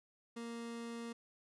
30% pulse tone, 233.1 Hz, A#3, in tune, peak -40 dBFS, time 0.36-1.13 s, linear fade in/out 10 ms, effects resampled to 24000 Hz

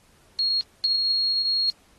sine tone bursts at uneven times, 4291 Hz, C8, 43 cents sharp, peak -20 dBFS, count 2, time 0.39-0.61 / 0.84-1.7 s, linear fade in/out 0 ms, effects pink hiss -59 dBFS RMS until 1.98 s + AAC 32 kbps

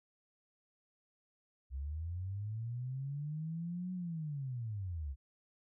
sine linear two-way sweep, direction up then down, 63.8 to 185 to 63.8 Hz, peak -37 dBFS, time 1.7-5.16 s, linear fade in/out 50 ms, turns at 3.93 s, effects none

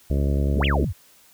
harmonic tone, 70.1 Hz, C#2, 20 cents sharp, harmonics 1 / 2 / 3 / 4 / 5 / 6 / 7 / 8 / 9, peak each -20 / -26 / -30 / -32 / -34 / -36 / -37 / -38 / -39 dBFS, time 0.1-0.85 s, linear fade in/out 5 ms
sine exponential two-way sweep, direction up then down, 65.41 to 3409 to 65.41 Hz, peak -23 dBFS, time 0.54-0.93 s, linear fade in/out 20 ms, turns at 0.65 s
effects white hiss -54 dBFS RMS until 1.33 s

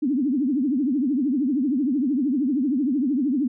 sine tone with vibrato, 271.1 Hz, C#4, 38 cents flat, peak -19 dBFS, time 0.02-3.48 s, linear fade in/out 10 ms, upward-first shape triangle, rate 13 Hz, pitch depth 270 cents each way, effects none

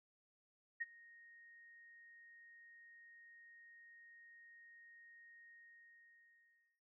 sine tone with ADSR envelope, 1864.7 Hz, A#6, in tune, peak -36 dBFS, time 0.8-6.81 s, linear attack 16 ms, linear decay 29 ms, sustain -23 dB, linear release 1300 ms, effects none

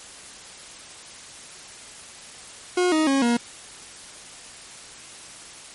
40% pulse tone with pitch steps, 360 / 313.4 / 272.8 / 237.5 Hz, F#4 / D#4 / C#4 / A#3, -47 / +13 / -28 / +33 cents, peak -17 dBFS, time 2.77-3.37 s, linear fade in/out 5 ms, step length 150 ms, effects white hiss -42 dBFS RMS until 5.74 s + MP3 48 kbps

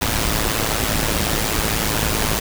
pink noise with amplitude modulation, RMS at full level -17 dBFS, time 0.01-2.4 s, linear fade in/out 10 ms, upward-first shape sine, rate 109 Hz, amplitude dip 70%, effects none

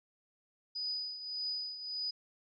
sine tone with tremolo, 4968 Hz, D#8, 3 cents flat, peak -33 dBFS, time 0.75-2.11 s, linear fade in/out 10 ms, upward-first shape triangle, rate 1.7 Hz, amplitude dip 70%, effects none

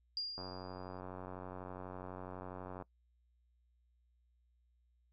sine tone with exponential decay, 4810 Hz, D8, 41 cents sharp, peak -34 dBFS, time 0.17-1 s, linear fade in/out 1 ms, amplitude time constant 180 ms
click train, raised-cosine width 1 ms, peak -32 dBFS, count 226, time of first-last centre 0.38-2.823 s, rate 92.1 Hz
effects noise-tail reverb RT60 0.1 s tail -22 dB re dry + added 60 Hz sine -70 dBFS peak until 5.12 s

